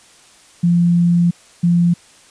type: tone pair in turn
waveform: sine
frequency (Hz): 172.8 / 172.8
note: F3 / F3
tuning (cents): -18 / -18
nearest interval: unison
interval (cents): 0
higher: neither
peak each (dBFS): -10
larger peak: neither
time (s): 0.63-1.31 / 1.63-1.94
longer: first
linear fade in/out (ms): 10
effects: white hiss -47 dBFS RMS until 2.3 s + resampled to 22050 Hz